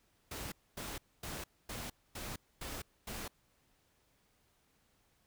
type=noise bursts; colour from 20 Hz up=pink; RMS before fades=-43 dBFS; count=7; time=0.31-3.28 s; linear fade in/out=5 ms; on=210 ms; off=250 ms; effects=pink hiss -73 dBFS RMS until 5.26 s